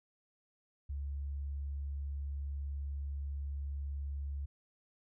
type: tone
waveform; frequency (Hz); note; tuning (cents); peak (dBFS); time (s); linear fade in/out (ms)
sine; 70.4; C#2; +27; -36; 0.89-4.46; 10
effects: none